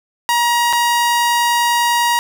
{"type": "tone with dropouts", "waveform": "sawtooth", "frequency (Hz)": 950, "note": "A#5", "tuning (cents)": 33, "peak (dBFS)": -9, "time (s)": [0.29, 2.19], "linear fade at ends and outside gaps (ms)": 0, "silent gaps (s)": [0.728, 0.732], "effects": []}